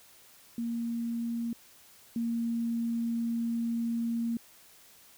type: tone pair in turn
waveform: sine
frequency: 233.1 / 232.1 Hz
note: A#3 / A#3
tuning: 0 / -7 cents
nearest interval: unison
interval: 7 cents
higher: first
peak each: -30 / -28 dBFS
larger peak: second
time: 0.58-1.53 / 2.16-4.37 s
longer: second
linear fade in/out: 2 ms
effects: white hiss -57 dBFS RMS until 5.17 s